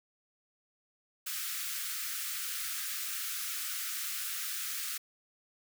white high-pass noise, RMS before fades -37 dBFS, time 1.26-4.98 s, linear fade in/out 10 ms, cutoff 1200 Hz, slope 96 dB/octave, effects none

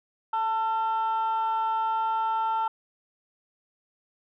sine tone pair together, 890 / 1350.4 Hz, A5 / E6, +20 / +41 cents, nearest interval perfect fifth, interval 721 cents, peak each -23 / -29 dBFS, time 0.33-2.68 s, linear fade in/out 5 ms, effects tanh soft clip ceiling -20 dBFS

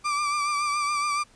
35% pulse tone with vibrato, 1174.7 Hz, D6, in tune, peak -22 dBFS, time 0.04-1.24 s, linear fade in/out 20 ms, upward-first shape triangle, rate 7.1 Hz, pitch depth 43 cents each way, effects pink hiss -57 dBFS RMS until 1.35 s + resampled to 22050 Hz

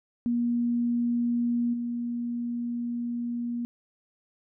sine tone with level steps, 238.4 Hz, A#3, 39 cents sharp, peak -23 / -28 dBFS, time 0.26-3.65 s, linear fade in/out 0 ms, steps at 1.73 s, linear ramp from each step 10 ms, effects none

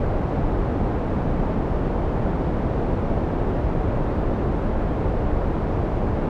pink low-pass noise, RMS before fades -22 dBFS, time 0-6.29 s, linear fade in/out 2 ms, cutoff 710 Hz, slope 12 dB/octave, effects none

